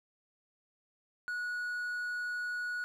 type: tone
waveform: triangle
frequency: 1461 Hz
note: F#6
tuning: 22 cents flat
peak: -32 dBFS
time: 1.28-2.84 s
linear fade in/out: 0 ms
effects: none